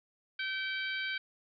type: harmonic tone with a mistuned harmonic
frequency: 770 Hz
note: G5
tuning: 31 cents flat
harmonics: 2 / 3 / 4 / 5 / 6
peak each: -36 / -38 / -41 / -45 / -47 dBFS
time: 0.39-1.18 s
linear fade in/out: 5 ms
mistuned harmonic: 4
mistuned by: +36 cents
effects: none